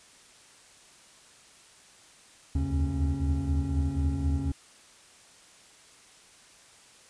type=tone cluster; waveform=triangle; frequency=73.2 / 77.2 / 87.7 / 138.5 / 274.1 Hz; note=D2 / D#2 / F2 / C#3 / C#4; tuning=-5 / -13 / +8 / -1 / -19 cents; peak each=-28 / -27 / -34 / -32 / -31 dBFS; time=2.55-4.52 s; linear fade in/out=5 ms; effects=white hiss -55 dBFS RMS until 7.09 s + resampled to 22050 Hz